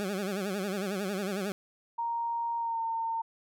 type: tone with vibrato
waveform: 20% pulse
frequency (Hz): 196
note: G3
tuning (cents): 0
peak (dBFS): -26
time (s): 0-1.52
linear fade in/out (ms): 0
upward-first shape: sine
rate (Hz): 11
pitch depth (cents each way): 120
type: tone with pitch glide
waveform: sine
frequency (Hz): 932.3 to 910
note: A#5 to A#5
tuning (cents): 0 to -42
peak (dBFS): -29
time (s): 1.98-3.22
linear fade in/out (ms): 10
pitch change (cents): -42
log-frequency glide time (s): 2.58-2.8
effects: none